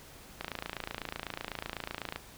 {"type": "click train", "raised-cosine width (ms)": 0.3, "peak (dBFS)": -19, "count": 50, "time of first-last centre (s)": [0.41, 2.16], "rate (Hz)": 28, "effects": ["pink hiss -52 dBFS RMS until 2.37 s"]}